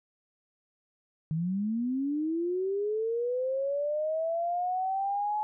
sine linear sweep, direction up, 152.6 to 854 Hz, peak -27 dBFS, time 1.31-5.43 s, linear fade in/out 0 ms, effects none

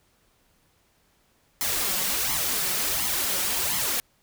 white noise with flanger, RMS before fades -26 dBFS, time 1.61-4 s, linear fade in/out 0 ms, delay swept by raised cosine 0.94 to 5.54 ms, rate 1.4 Hz, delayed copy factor +0.65, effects pink hiss -65 dBFS RMS until 4.22 s

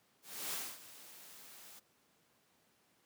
white noise with ADSR envelope, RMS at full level -39 dBFS, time 0.22-1.8 s, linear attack 310 ms, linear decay 240 ms, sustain -16 dB, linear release 16 ms, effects pink hiss -72 dBFS RMS until 3.05 s + high-pass 150 Hz 12 dB/octave

